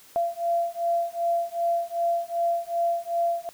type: beating tone pair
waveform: sine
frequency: 682 / 684.6 Hz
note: F5 / F5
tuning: -41 / -35 cents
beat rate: 2.6 Hz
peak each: -26 dBFS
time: 0.16-3.49 s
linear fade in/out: 0 ms
effects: white hiss -52 dBFS RMS until 3.53 s